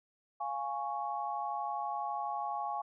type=chord; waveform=sine; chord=Db major; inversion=first; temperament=equal; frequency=698.5 / 830.6 / 1108.7 Hz; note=F5 / Ab5 / Db6; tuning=0 / 0 / 0 cents; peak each=-40 / -36 / -39 dBFS; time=0.4-2.82 s; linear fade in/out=10 ms; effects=none